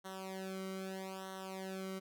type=tone with flanger; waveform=sawtooth; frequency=190.2 Hz; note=F#3; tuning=48 cents sharp; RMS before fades=-44 dBFS; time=0.04-2 s; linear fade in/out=20 ms; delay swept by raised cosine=0.41 to 1.16 ms; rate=0.79 Hz; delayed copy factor=-1; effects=none